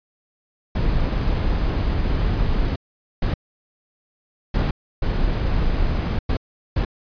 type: noise bursts at uneven times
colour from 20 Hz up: brown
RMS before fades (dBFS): -20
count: 6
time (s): 0.75-2.76 / 3.22-3.34 / 4.54-4.71 / 5.02-6.19 / 6.29-6.37 / 6.76-6.85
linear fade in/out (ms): 5
effects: resampled to 11025 Hz